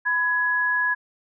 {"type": "tone pair together", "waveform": "sine", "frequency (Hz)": [997, 1676.7], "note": ["B5", "G#6"], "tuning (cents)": [16, 16], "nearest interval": "major sixth", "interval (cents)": 900, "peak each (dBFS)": [-27, -20], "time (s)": [0.05, 0.95], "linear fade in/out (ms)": 20, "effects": []}